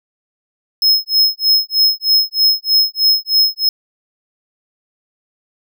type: tone with tremolo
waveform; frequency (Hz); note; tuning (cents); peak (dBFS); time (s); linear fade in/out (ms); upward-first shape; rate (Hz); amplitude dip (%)
square; 5160; E8; -38; -8; 0.82-3.69; 2; sine; 3.2; 100
effects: none

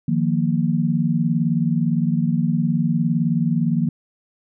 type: chord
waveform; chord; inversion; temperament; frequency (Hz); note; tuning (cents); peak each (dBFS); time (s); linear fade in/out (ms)
sine; Eb suspended second; none; just; 155.56 / 175.01 / 233.3; Eb3 / F3 / Bb3; 0 / +4 / +2; -21; 0.08-3.89; 5
effects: none

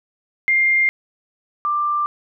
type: tone pair in turn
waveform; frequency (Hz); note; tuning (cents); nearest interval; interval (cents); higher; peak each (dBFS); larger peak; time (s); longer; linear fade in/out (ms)
sine; 2110 / 1184.2; C7 / D6; +14 / +14; minor seventh; 1000; first; -13 / -17; first; 0.48-0.89 / 1.65-2.06; neither; 0
effects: none

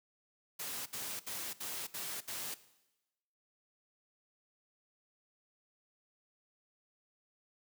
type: noise bursts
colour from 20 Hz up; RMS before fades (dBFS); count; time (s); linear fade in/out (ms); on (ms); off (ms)
white; -41; 6; 0.59-2.545; 10; 270; 67
effects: noise-tail reverb RT60 1.0 s tail -17 dB re dry + high-pass 100 Hz 12 dB/octave

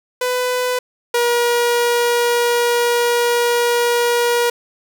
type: tone pair in turn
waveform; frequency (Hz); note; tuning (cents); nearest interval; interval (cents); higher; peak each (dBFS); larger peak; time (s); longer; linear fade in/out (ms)
sawtooth; 499.6 / 478; B4 / A#4; +20 / +43; minor second; 77; first; -13 / -10; second; 0.21-0.79 / 1.14-4.5; second; 5
effects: none

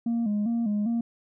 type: tone with vibrato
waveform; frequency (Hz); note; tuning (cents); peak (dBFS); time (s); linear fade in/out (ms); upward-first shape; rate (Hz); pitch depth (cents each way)
sine; 220; A3; 0; -21; 0.06-1.01; 5; square; 2.5; 100
effects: tanh soft clip ceiling -22 dBFS

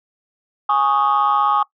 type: chord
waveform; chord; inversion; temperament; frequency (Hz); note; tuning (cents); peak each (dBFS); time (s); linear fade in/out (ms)
sine; Ab suspended fourth; none; equal; 830.6 / 1108.7 / 1244.5; Ab5 / Db6 / Eb6; 0 / 0 / 0; -17; 0.69-1.63; 5
effects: noise-tail reverb RT60 0.1 s tail -21 dB re dry + tanh soft clip ceiling -8 dBFS

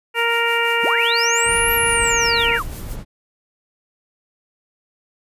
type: noise with tremolo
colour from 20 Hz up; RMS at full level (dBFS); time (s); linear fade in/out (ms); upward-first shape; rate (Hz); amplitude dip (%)
blue; -36; 0.14-2.97; 50; sine; 5.8; 65
type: harmonic tone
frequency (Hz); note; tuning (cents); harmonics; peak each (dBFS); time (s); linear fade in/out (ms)
466.2; A#4; 0; 1 / 2 / 3 / 4 / 5 / 6; -23 / -23 / -23 / -23 / -23 / -23; 0.14-2.6; 50
type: linear two-way sweep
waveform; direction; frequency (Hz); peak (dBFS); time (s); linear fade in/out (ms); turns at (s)
sine; up then down; 98 to 11800 to 915; -20; 0.83-2.63; 20; 1.73
type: noise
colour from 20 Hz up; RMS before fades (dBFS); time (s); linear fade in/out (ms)
brown; -30; 1.43-3.05; 50
effects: resampled to 32000 Hz

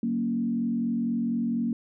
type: tone with frequency modulation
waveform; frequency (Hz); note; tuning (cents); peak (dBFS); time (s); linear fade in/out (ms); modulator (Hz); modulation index
sine; 233.1; A#3; 0; -24; 0.03-1.73; 2; 44.2; 0.76
effects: none

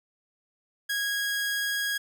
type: tone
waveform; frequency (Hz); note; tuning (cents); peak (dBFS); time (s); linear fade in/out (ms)
sawtooth; 1647; G#6; -15; -23; 0.89-1.98; 10
effects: none

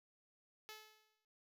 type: tone with exponential decay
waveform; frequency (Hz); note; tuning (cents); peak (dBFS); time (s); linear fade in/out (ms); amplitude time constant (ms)
5% pulse; 431.7; A4; -33; -37; 0.69-1.25; 0; 120
effects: none

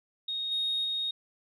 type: tone with level steps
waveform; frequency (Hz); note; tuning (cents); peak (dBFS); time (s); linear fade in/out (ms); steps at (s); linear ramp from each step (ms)
sine; 3729; A#7; 0; -30 / -26 / -28; 0.28-1.11; 5; 0.51 / 0.84; 10
effects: tanh soft clip ceiling -23 dBFS

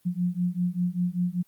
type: beating tone pair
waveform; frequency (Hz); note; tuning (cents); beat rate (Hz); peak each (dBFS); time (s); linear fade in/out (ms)
sine; 175.3 / 180.4; F3 / F#3; +7 / -44; 5.1; -27; 0.05-1.43; 20
effects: white hiss -65 dBFS RMS until 1.47 s + Opus 32 kbps

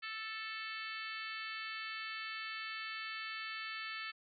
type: harmonic tone with a mistuned harmonic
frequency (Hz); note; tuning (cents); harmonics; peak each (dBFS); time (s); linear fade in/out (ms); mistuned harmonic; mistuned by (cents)
440; A4; 0; 3 / 4 / 5 / 6 / 7 / 8 / 9 / 10; -47 / -46 / -48 / -48 / -51 / -55 / -56 / -52; 0.02-4.12; 20; 10; +19
effects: none

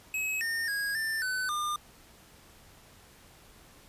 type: tone with pitch steps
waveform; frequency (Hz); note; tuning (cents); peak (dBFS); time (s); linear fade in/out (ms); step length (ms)
square; 2562 / 1824 / 1645 / 1781 / 1510 / 1205; E7 / A#6 / G#6 / A6 / F#6 / D6; -50 / -38 / -17 / +21 / +35 / +44; -30; 0.14-1.76; 2; 270
effects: pink hiss -56 dBFS RMS until 3.88 s + resampled to 32000 Hz

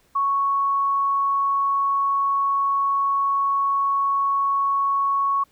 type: tone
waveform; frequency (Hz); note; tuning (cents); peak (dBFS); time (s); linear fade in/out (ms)
sine; 1108.7; C#6; 0; -18; 0.15-5.44; 10
effects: pink hiss -61 dBFS RMS until 5.51 s

